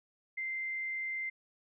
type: tone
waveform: sine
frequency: 2085 Hz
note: C7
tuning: 7 cents flat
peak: -34 dBFS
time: 0.37-1.3 s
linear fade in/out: 10 ms
effects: none